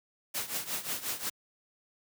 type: noise with tremolo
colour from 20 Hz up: white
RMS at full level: -32 dBFS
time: 0.34-1.3 s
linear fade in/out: 10 ms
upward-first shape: triangle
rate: 5.6 Hz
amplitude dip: 85%
effects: high-pass 100 Hz 12 dB/octave